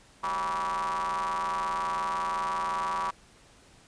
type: ring-modulated tone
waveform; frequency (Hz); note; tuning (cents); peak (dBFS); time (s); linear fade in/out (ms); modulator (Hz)
45% pulse; 85.7; F2; -32; -25; 0.23-3.11; 10; 1060
effects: pink hiss -57 dBFS RMS until 3.87 s + resampled to 22050 Hz